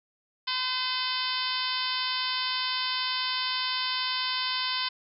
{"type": "harmonic tone", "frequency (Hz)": 511, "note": "C5", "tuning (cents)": -41, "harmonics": [2, 3, 4, 5, 6, 7, 8, 9, 10], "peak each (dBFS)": [-34, -38, -38, -38, -34, -35, -37, -35, -36], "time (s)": [0.47, 4.89], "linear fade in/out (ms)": 10, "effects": []}